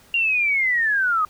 sine linear sweep, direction down, 2794 to 1217 Hz, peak -17 dBFS, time 0.14-1.25 s, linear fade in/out 2 ms, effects pink hiss -52 dBFS RMS until 1.29 s

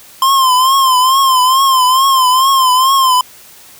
square tone with vibrato, 1046.5 Hz, C6, in tune, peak -8 dBFS, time 0.22-3.21 s, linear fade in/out 2 ms, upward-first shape triangle, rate 2.3 Hz, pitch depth 87 cents each way, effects white hiss -39 dBFS RMS until 3.79 s

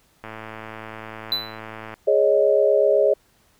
click train, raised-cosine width 0.5 ms, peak -20 dBFS, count 188, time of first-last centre 0.24-1.94 s, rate 110 Hz
triangle tone with exponential decay, 3993 Hz, B7, 18 cents sharp, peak -15 dBFS, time 1.32-1.59 s, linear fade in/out 1 ms, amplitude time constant 57 ms
sine chord, Ab suspended fourth, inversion none, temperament equal, 415.3 / 554.4 / 622.3 Hz, Ab4 / Db5 / Eb5, 0 / 0 / 0 cents, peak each -19 / -18 / -19 dBFS, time 2.07-3.14 s, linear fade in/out 10 ms
effects pink hiss -60 dBFS RMS until 3.59 s

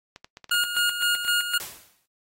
clicks, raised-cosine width 0.2 ms, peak -24 dBFS, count 9, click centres 0.161 / 0.245 / 0.371 / 0.443 / 0.495 / 0.544 / 0.786 / 1.152 / 1.249 s
25% pulse tone with tremolo, 1427 Hz, F6, 37 cents sharp, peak -16 dBFS, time 0.51-1.58 s, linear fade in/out 5 ms, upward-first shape square, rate 3.9 Hz, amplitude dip 60%
white noise with exponential decay, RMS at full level -33 dBFS, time 1.6-2.06 s, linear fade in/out 0 ms, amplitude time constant 98 ms
effects noise-tail reverb RT60 0.1 s tail -20 dB re dry + AAC 48 kbps

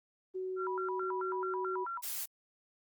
sine tone, 373.3 Hz, F#4, 15 cents sharp, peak -35 dBFS, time 0.34-1.85 s, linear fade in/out 20 ms
sine tone with vibrato, 1158 Hz, D6, 25 cents flat, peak -36 dBFS, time 0.56-2.02 s, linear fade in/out 50 ms, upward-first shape square, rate 4.6 Hz, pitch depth 290 cents each way
blue noise, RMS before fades -38 dBFS, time 2.02-2.26 s, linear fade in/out 20 ms
effects Opus 24 kbps

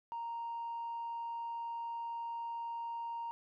triangle tone with tanh clipping, 931 Hz, A#5, 2 cents flat, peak -38 dBFS, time 0.12-3.31 s, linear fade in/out 0 ms, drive 5 dB, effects none

